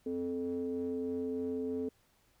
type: ring-modulated tone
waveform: triangle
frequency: 87.4 Hz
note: F2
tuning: 2 cents sharp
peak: -28 dBFS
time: 0.06-1.89 s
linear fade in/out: 5 ms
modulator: 348 Hz
effects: pink hiss -70 dBFS RMS until 2.4 s